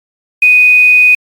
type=tone with quantisation; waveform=sine; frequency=2489 Hz; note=D#7; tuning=in tune; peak=-3 dBFS; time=0.42-1.15 s; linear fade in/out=5 ms; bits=5; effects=AAC 64 kbps